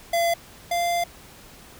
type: tone pair in turn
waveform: square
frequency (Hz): 680 / 693.1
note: F5 / F5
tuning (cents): -46 / -13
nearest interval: unison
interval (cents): 33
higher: second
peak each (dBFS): -20 / -22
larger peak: first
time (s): 0.13-0.34 / 0.71-1.04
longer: second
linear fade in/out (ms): 5
effects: pink hiss -47 dBFS RMS until 1.79 s